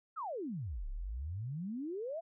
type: exponential two-way sweep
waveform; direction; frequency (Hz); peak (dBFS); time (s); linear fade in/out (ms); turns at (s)
sine; down then up; 1400 to 31.76 to 695; -37; 0.16-2.21; 20; 0.88
effects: none